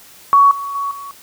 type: tone with level steps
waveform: sine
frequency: 1121 Hz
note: C#6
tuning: 19 cents sharp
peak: -6 / -22 / -18 / -28 dBFS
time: 0.33-1.11 s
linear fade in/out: 0 ms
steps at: 0.51 / 0.75 / 0.91 s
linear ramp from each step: 2 ms
effects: white hiss -43 dBFS RMS until 1.22 s